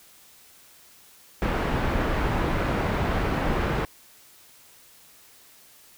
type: low-pass noise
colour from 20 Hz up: pink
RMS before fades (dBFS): -25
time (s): 1.42-3.85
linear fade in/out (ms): 0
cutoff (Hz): 1800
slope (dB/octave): 12
effects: white hiss -53 dBFS RMS until 5.97 s